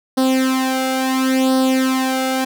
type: tone with flanger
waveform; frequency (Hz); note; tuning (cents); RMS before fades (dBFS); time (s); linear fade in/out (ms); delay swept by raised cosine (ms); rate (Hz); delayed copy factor
sawtooth; 261.6; C4; 0; -17; 0.17-2.45; 10; 0.21 to 1.41; 0.72; +0.8
effects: none